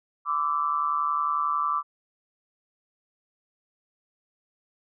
sine tone with amplitude modulation, 1168 Hz, D6, 10 cents flat, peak -19 dBFS, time 0.25-1.83 s, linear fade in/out 50 ms, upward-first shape sine, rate 151 Hz, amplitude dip 85%, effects none

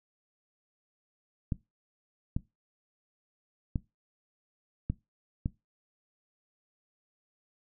clicks, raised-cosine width 5 ms, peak -17 dBFS, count 5, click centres 1.522 / 2.365 / 3.758 / 4.9 / 5.459 s, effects noise-tail reverb RT60 0.2 s tail -19 dB re dry

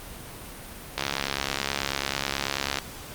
click train, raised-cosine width 0.2 ms, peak -8 dBFS, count 126, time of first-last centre 0.98-2.786 s, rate 69.2 Hz, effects pink hiss -41 dBFS RMS until 3.14 s + Opus 32 kbps

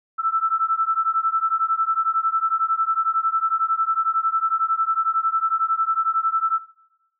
sine beating tone pair, 1318.5 / 1329.5 Hz, E6 / E6, 0 / +14 cents, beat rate 11 Hz, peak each -22 dBFS, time 0.18-6.6 s, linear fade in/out 20 ms, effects noise-tail reverb RT60 0.9 s tail -19 dB re dry

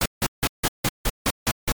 pink noise bursts, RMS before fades -21 dBFS, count 9, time 0.01-1.722 s, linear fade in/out 5 ms, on 48 ms, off 160 ms, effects MP3 96 kbps

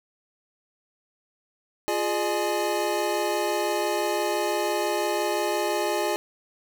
square tone cluster, 349.4 / 415.3 / 604 / 842 Hz, F4 / G#4 / D5 / G#5, +1 / 0 / +48 / +24 cents, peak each -30 dBFS, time 1.88-6.16 s, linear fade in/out 0 ms, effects none

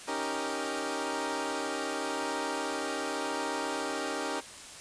15% pulse chord, Eb dominant seventh, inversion third, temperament equal, 277.2 / 311.1 / 392 / 466.2 Hz, Db4 / Eb4 / G4 / Bb4, 0 / 0 / 0 / 0 cents, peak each -31 dBFS, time 0.07-4.41 s, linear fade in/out 20 ms, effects white hiss -46 dBFS RMS until 4.8 s + resampled to 22050 Hz

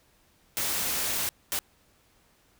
white noise bursts at uneven times, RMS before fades -29 dBFS, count 2, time 0.57-1.29 / 1.52-1.59 s, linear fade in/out 0 ms, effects pink hiss -64 dBFS RMS until 2.59 s

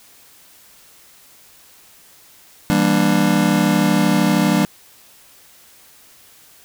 square chord, E half-diminished seventh, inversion none, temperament just, 164.81 / 197.78 / 237.3 / 296.7 Hz, E3 / G3 / Bb3 / D4, 0 / +16 / +31 / +18 cents, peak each -21 / -18 / -21 / -20 dBFS, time 2.7-4.65 s, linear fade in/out 0 ms, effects white hiss -48 dBFS RMS until 6.64 s

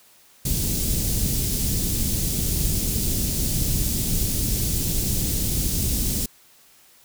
pink band-stop noise, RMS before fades -23 dBFS, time 0.45-6.26 s, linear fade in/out 5 ms, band 230 to 6000 Hz, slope 12 dB/octave, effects white hiss -54 dBFS RMS until 7.04 s

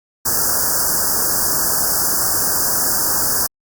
white band-stop noise, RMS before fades -17 dBFS, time 0.25-3.47 s, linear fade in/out 10 ms, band 1700 to 4800 Hz, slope 96 dB/octave, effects Opus 48 kbps

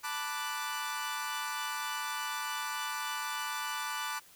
sawtooth chord, B minor seventh, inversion third, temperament equal, 880 / 987.8 / 1174.7 / 1480 Hz, A5 / B5 / D6 / F#6, 0 / 0 / 0 / 0 cents, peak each -37 / -38 / -35 / -36 dBFS, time 0.03-4.2 s, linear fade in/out 20 ms, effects white hiss -58 dBFS RMS until 4.35 s

